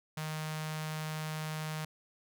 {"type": "tone with notch filter", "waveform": "sawtooth", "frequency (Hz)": 155.56, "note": "D#3", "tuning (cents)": 0, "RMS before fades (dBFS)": -38, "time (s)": [0.17, 1.85], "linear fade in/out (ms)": 5, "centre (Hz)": 330, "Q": 0.51, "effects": []}